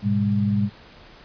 sine tone cluster, 106.4 / 125.9 / 202.1 Hz, G#2 / B2 / G#3, +42 / +34 / -47 cents, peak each -23 / -28 / -20 dBFS, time 0.02-0.7 s, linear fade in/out 50 ms, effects pink hiss -47 dBFS RMS until 1.24 s + resampled to 11025 Hz

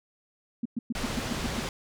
sine tone bursts, 234.1 Hz, A#3, 8 cents sharp, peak -26 dBFS, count 8, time 0.63-1.6 s, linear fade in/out 5 ms, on 25 ms, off 110 ms
pink low-pass noise, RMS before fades -33 dBFS, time 0.95-1.69 s, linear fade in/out 2 ms, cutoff 6900 Hz, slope 12 dB/octave
effects none

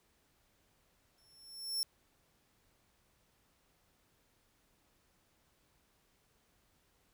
sawtooth tone with exponential growth, 5400 Hz, E8, 41 cents sharp, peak -28 dBFS, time 1.18-1.83 s, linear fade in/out 0 ms, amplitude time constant 140 ms, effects pink hiss -73 dBFS RMS until 7.13 s

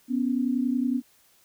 sine tone pair together, 246.9 / 277.7 Hz, B3 / C#4, 0 / +3 cents, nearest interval major second, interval 203 cents, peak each -24 / -27 dBFS, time 0.08-1.02 s, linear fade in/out 50 ms, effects white hiss -61 dBFS RMS until 1.44 s

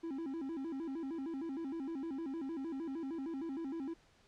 triangle tone with vibrato, 298.6 Hz, D4, 29 cents sharp, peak -36 dBFS, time 0.03-3.94 s, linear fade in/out 10 ms, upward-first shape square, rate 6.5 Hz, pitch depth 180 cents each way, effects pink hiss -67 dBFS RMS until 4.27 s + low-pass 6000 Hz 12 dB/octave

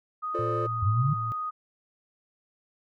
sine tone, 1244.5 Hz, D#6, in tune, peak -29 dBFS, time 0.22-1.51 s, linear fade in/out 20 ms
triangle chord, D minor seventh, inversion first, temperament equal with one note detuned, 349.2 / 440 / 523.3 / 593.5 Hz, F4 / A4 / C5 / D5, 0 / 0 / 0 / +18 cents, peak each -31 / -31 / -34 / -34 dBFS, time 0.34-0.67 s, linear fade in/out 10 ms
sine tone with pitch glide, 114.2 to 112.17 Hz, A#2 to A2, -35 to +34 cents, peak -31 dBFS, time 0.39-1.32 s, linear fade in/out 0 ms, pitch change -31 cents, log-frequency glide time 0.58-1.08 s
sine exponential sweep, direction up, 92 to 155.56 Hz, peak -22 dBFS, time 0.82-1.14 s, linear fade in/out 10 ms
effects none

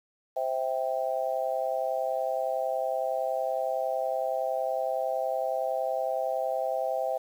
sine chord, C major, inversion none, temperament just, 523.3 / 654.1 / 784.9 Hz, C5 / E5 / G5, 0 / -14 / +2 cents, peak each -31 / -30 / -32 dBFS, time 0.36-7.18 s, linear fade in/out 10 ms, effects 9-bit

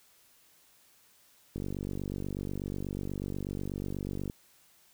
click train, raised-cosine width 3 ms, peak -23 dBFS, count 133, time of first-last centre 1.56-4.299 s, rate 48.2 Hz, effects white hiss -63 dBFS RMS until 4.93 s

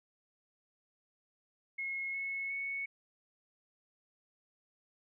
sine tone with pitch steps, 2168 / 2191 / 2214 Hz, C#7 / C#7 / C#7, -39 / -21 / -3 cents, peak -35 dBFS, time 1.78-2.86 s, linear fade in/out 10 ms, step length 360 ms, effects none

